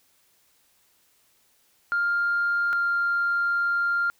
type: tone pair in turn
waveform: sine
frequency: 1401 / 1395.6 Hz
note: F6 / F6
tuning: +5 / -2 cents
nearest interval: unison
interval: 7 cents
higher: first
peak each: -20 dBFS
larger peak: neither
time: 1.92-2.73 / 2.73-4.1 s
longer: second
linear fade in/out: 0 ms
effects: tanh soft clip ceiling -17 dBFS + white hiss -64 dBFS RMS until 4.19 s